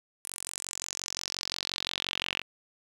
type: tone with band-pass filter sweep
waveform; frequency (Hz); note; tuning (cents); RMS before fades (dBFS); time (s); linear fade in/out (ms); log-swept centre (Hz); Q
sawtooth; 45.72; F#1; -20; -37; 0.24-2.42; 10; 10000 to 2700; 4
effects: 9-bit